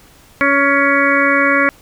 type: harmonic tone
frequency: 279.8 Hz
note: C#4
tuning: 16 cents sharp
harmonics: 1 / 2 / 4 / 5 / 6 / 7 / 8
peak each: -18 / -18 / -18 / -18 / -18 / -18 / -18 dBFS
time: 0.41-1.69 s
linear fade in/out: 0 ms
effects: pink hiss -46 dBFS RMS until 1.81 s